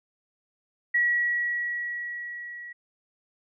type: tone with level ramp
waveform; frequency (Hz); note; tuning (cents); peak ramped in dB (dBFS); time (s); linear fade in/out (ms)
sine; 1923; B6; -47; -19 to -38; 0.94-2.73; 10
effects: none